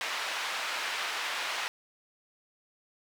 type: band-pass noise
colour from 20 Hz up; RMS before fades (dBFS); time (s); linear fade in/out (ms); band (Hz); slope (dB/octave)
white; -34; 0.01-1.68; 0; 790 to 2900; 12
effects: none